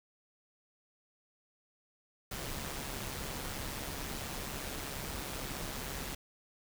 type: noise with amplitude modulation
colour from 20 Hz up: pink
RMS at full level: -38 dBFS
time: 2.31-6.15 s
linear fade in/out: 5 ms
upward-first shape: sine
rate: 137 Hz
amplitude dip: 50%
effects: none